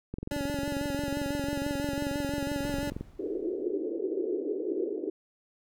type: click train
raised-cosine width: 3 ms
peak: -22 dBFS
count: 65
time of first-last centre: 0.14-3.01 s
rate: 22.3 Hz
type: tone with vibrato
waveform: 25% pulse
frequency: 284.2 Hz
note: C#4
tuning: 43 cents sharp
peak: -27 dBFS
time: 0.31-2.9 s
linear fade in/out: 2 ms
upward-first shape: sine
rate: 6 Hz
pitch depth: 37 cents each way
type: noise with exponential decay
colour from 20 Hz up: brown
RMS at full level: -39 dBFS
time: 2.63-4.06 s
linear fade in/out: 0 ms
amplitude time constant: 310 ms
type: band-pass noise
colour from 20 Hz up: white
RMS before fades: -32 dBFS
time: 3.19-5.1 s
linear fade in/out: 5 ms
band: 320 to 430 Hz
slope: 48 dB/octave
effects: none